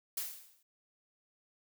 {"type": "noise with exponential decay", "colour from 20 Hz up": "blue", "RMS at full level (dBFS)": -34, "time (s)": [0.17, 0.63], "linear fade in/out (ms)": 5, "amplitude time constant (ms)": 100, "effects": []}